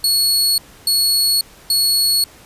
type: tone bursts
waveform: sawtooth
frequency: 4365 Hz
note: C#8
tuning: 28 cents flat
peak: -10 dBFS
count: 3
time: 0.04-2.24 s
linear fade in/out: 2 ms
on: 540 ms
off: 290 ms
effects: pink hiss -44 dBFS RMS until 2.45 s + resampled to 32000 Hz